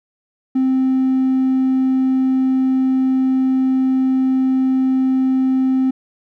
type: tone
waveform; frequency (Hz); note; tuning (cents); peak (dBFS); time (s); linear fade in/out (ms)
triangle; 261.6; C4; 0; -10; 0.55-5.91; 10
effects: tanh soft clip ceiling -8 dBFS